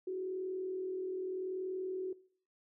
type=tone with frequency modulation; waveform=sine; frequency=373.4 Hz; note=F#4; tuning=16 cents sharp; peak=-35 dBFS; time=0.07-2.13 s; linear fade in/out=5 ms; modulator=40.8 Hz; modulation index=0.42; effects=noise-tail reverb RT60 0.5 s tail -20 dB re dry